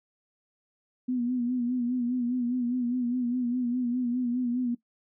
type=tone with vibrato; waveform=sine; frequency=245.8 Hz; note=B3; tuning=8 cents flat; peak=-25 dBFS; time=1.08-4.75 s; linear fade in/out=10 ms; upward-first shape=sine; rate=4.9 Hz; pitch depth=60 cents each way; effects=noise-tail reverb RT60 0.1 s tail -17 dB re dry